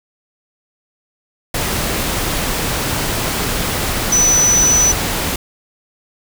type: tone in noise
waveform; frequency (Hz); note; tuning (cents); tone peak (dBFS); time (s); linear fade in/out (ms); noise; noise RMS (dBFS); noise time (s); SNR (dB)
sine; 5980; F#8; +17; -10; 4.12-4.92; 5; pink; -19; 1.54-5.36; +6
effects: none